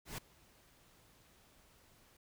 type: noise with ADSR envelope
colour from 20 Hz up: pink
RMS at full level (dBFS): -42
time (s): 0.05-2.17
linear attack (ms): 130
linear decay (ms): 6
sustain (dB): -24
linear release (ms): 5
effects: none